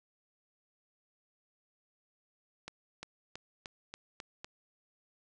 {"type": "accelerating click train", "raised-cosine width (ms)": 0.2, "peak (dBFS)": -25, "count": 7, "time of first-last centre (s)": [2.68, 4.445], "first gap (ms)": 350, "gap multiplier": 0.93, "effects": ["resampled to 22050 Hz", "9-bit"]}